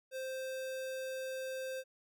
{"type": "tone", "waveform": "square", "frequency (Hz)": 523.3, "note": "C5", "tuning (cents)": 0, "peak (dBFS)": -39, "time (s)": [0.11, 1.84], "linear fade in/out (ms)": 50, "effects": []}